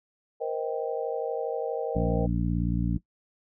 sine chord, C minor seventh, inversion third, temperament just, 470.9 / 523.3 / 627.9 / 784.9 Hz, Bb4 / C5 / Eb5 / G5, +18 / 0 / +16 / +2 cents, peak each -30 / -34 / -35 / -36 dBFS, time 0.4-2.27 s, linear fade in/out 20 ms
harmonic tone, 58.27 Hz, A#1, in tune, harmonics 1 / 2 / 3 / 4 / 5, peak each -29 / -31 / -28 / -34 / -33 dBFS, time 1.95-2.98 s, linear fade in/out 10 ms
effects noise-tail reverb RT60 0.1 s tail -19 dB re dry

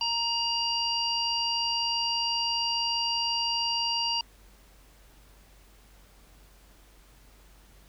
harmonic tone with a mistuned harmonic, 943 Hz, A#5, 20 cents sharp, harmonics 1 / 3 / 5 / 6, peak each -32 / -30 / -29 / -40 dBFS, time 0.01-4.21 s, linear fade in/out 2 ms, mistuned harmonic 1, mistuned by -19 cents, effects added 48 Hz sine -55 dBFS peak until 7.88 s + pink hiss -59 dBFS RMS until 7.88 s

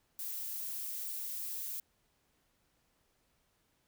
violet noise, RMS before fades -40 dBFS, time 0.19-1.8 s, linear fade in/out 2 ms, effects pink hiss -75 dBFS RMS until 3.87 s

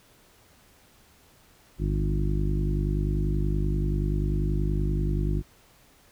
harmonic tone with a mistuned harmonic, 50.4 Hz, G1, 49 cents sharp, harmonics 1 / 2 / 3 / 4 / 5 / 6 / 7, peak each -25 / -33 / -29 / -36 / -40 / -36 / -36 dBFS, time 1.78-5.43 s, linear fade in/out 50 ms, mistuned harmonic 1, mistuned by +58 cents, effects pink hiss -58 dBFS RMS until 6.11 s

